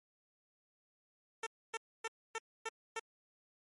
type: tone bursts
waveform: 10% pulse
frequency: 450 Hz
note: A4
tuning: 39 cents sharp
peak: -29 dBFS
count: 6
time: 1.43-2.996 s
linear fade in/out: 5 ms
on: 36 ms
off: 270 ms
effects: MP3 48 kbps